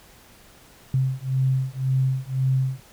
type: beating tone pair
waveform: sine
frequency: 130.81 / 132.71 Hz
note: C3 / C3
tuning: 0 / +25 cents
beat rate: 1.9 Hz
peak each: -23 dBFS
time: 0.94-2.8 s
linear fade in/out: 2 ms
effects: pink hiss -51 dBFS RMS until 2.92 s